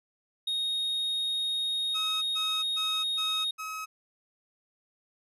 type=tone; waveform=triangle; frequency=3729 Hz; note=A#7; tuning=in tune; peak=-26 dBFS; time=0.47-3.51 s; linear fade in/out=5 ms
type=tone bursts; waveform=30% pulse; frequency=1277 Hz; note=D#6; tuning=45 cents sharp; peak=-32 dBFS; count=5; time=1.94-3.86 s; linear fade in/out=20 ms; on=280 ms; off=130 ms
effects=resampled to 32000 Hz